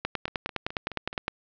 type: two click trains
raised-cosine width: 0.3 ms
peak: -21 / -11 dBFS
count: 5 / 13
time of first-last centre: 0.28-1.129 / 0.05-1.281 s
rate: 4.71 / 9.75 Hz
effects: low-pass 5000 Hz 12 dB/octave